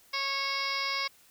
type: harmonic tone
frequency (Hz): 549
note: C#5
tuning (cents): -17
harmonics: 1 / 2 / 3 / 4 / 5 / 6 / 7 / 8 / 9 / 10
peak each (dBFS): -45 / -35 / -43 / -33 / -43 / -43 / -41 / -43 / -36 / -40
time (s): 0.13-1.08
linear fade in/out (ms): 10
effects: white hiss -60 dBFS RMS until 1.3 s